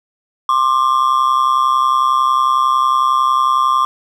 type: ring-modulated tone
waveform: triangle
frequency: 1121 Hz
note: C#6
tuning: 19 cents sharp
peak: -6 dBFS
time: 0.49-3.85 s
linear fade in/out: 0 ms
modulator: 65.5 Hz
effects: none